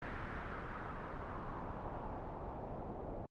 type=noise with low-pass filter sweep; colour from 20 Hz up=pink; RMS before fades=-44 dBFS; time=0.02-3.26 s; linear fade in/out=2 ms; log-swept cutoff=1700 to 650 Hz; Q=2.1; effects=Opus 32 kbps